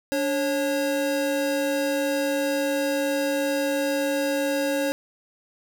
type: tone pair together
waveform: square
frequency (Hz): 289.6 / 546.7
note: D4 / C#5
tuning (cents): -24 / -24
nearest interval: major seventh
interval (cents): 1100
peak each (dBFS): -27 / -25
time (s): 0.12-4.92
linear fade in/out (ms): 0
effects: none